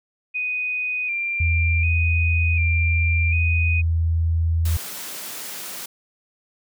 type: tone with vibrato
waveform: sine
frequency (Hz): 2433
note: D#7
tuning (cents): -39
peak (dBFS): -22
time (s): 0.34-3.82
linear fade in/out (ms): 20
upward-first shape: square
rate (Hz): 0.67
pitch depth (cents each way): 41
type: tone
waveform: sine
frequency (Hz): 82.41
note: E2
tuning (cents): 0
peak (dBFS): -17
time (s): 1.4-4.77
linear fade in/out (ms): 5
type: high-pass noise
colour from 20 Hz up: white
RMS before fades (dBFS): -33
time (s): 4.65-5.86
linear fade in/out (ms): 5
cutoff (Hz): 140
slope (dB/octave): 24
effects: none